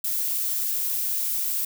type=noise; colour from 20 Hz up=violet; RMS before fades=-26 dBFS; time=0.04-1.65 s; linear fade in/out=5 ms; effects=none